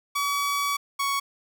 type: tone pair in turn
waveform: sawtooth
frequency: 1138 / 1115.2 Hz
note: C#6 / C#6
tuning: +45 / +10 cents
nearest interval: unison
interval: 35 cents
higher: first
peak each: -20 dBFS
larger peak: neither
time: 0.15-0.77 / 0.99-1.2 s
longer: first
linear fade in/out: 10 ms
effects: none